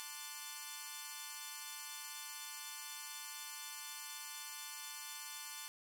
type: chord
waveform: 5% pulse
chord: D dominant seventh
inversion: second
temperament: equal with one note detuned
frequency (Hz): 880 / 1046.5 / 1174.7 / 1461.3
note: A5 / C6 / D6 / F#6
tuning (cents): 0 / 0 / 0 / -22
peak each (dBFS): -39 / -40 / -39 / -40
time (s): 0-5.68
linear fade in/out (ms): 0
effects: none